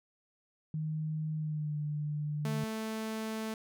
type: tone with pitch glide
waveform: sine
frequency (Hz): 155.56 to 149.14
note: D#3 to D3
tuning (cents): 0 to +27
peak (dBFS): -32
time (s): 0.74-2.64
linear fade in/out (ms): 2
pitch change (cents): -73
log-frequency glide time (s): 1.36-1.77
type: tone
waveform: sawtooth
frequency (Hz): 220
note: A3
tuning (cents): 0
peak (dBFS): -31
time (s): 2.45-3.54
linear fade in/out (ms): 2
effects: none